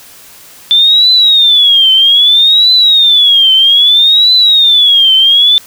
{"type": "tone with vibrato", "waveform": "sine", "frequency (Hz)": 3520, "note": "A7", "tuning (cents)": 0, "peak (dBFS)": -3, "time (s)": [0.71, 5.58], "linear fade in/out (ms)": 0, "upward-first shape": "triangle", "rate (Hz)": 0.62, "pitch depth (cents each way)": 240, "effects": ["white hiss -36 dBFS RMS until 5.66 s"]}